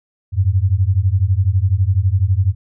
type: beating tone pair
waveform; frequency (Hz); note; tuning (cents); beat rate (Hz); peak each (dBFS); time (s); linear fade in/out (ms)
sine; 89.4 / 101.4; F2 / G#2; +41 / -41; 12; -15; 0.32-2.55; 50
effects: none